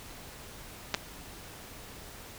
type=clicks; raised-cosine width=0.2 ms; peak=-11 dBFS; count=2; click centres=0.942 / 0.947 s; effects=pink hiss -47 dBFS RMS until 2.38 s